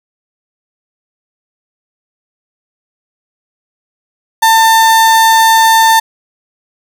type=tone; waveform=35% pulse; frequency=896 Hz; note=A5; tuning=31 cents sharp; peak=-3 dBFS; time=4.42-6 s; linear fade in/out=10 ms; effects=none